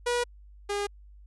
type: tone pair in turn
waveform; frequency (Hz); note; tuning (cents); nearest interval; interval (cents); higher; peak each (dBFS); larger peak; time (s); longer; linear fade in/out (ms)
sawtooth; 483.9 / 406.9; B4 / G#4; -35 / -35; minor third; 300; first; -21 / -24; first; 0.06-0.24 / 0.69-0.87; neither; 10
effects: added 50 Hz sine -48 dBFS peak until 1.26 s + resampled to 24000 Hz